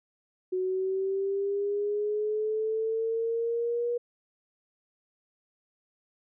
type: linear sweep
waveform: sine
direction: up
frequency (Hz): 368.1 to 480.9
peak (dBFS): -26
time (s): 0.52-3.98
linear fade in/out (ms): 10
effects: none